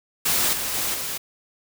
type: noise with level steps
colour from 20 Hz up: white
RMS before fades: -21 / -27 / -25 / -29 dBFS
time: 0.25-1.18 s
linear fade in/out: 10 ms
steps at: 0.53 / 0.74 / 0.94 s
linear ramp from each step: 2 ms
effects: none